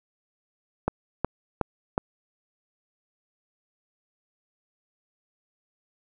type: click train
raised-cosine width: 1 ms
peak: -9 dBFS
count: 4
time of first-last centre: 0.88-1.979 s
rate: 2.73 Hz
effects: none